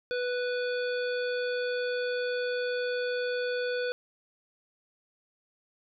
harmonic tone, 493.9 Hz, B4, in tune, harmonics 1 / 3 / 5 / 7 / 9, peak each -29 / -35 / -43 / -44 / -44 dBFS, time 0.11-3.92 s, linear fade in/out 0 ms, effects none

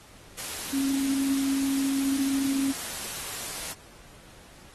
sine tone in noise, 272.7 Hz, C#4, 28 cents flat, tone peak -24 dBFS, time 0.72-2.73 s, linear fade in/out 20 ms, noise white, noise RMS -35 dBFS, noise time 0.37-3.74 s, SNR +8 dB, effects pink hiss -52 dBFS RMS until 4.74 s + AAC 32 kbps

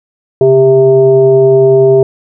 sine tone with frequency modulation, 396.8 Hz, G4, 21 cents sharp, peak -3 dBFS, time 0.41-2.03 s, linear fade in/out 2 ms, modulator 261 Hz, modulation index 0.62, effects none

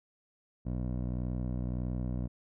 15% pulse tone with low-pass filter, 61.7 Hz, B1, 1 cent flat, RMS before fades -34 dBFS, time 0.65-2.28 s, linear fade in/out 20 ms, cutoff 450 Hz, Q 0.63, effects none

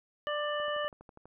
harmonic tone, 592 Hz, D5, 14 cents sharp, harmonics 1 / 2 / 3 / 5, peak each -33 / -36 / -38 / -40 dBFS, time 0.27-0.88 s, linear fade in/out 0 ms
click train, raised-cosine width 1 ms, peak -37 dBFS, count 9, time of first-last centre 0.6-1.256 s, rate 12.2 Hz
effects none

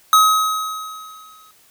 square tone with exponential decay, 1271 Hz, D#6, 36 cents sharp, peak -8 dBFS, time 0.13-1.51 s, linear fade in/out 1 ms, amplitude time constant 300 ms, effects white hiss -53 dBFS RMS until 1.7 s

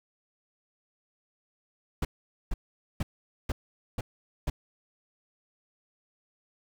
brown noise bursts, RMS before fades -28 dBFS, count 6, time 2.02-4.5 s, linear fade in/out 5 ms, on 30 ms, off 460 ms, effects none

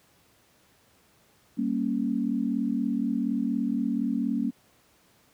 sine chord, G diminished, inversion none, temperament equal, 196 / 233.1 / 277.2 Hz, G3 / Bb3 / Db4, 0 / 0 / 0 cents, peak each -31 / -27 / -29 dBFS, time 1.57-4.51 s, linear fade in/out 20 ms, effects pink hiss -62 dBFS RMS until 5.33 s + high-pass 80 Hz 12 dB/octave

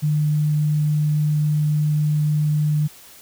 sine tone, 150.6 Hz, D3, 44 cents sharp, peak -16 dBFS, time 0.02-2.88 s, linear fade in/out 20 ms, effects white hiss -45 dBFS RMS until 3.21 s

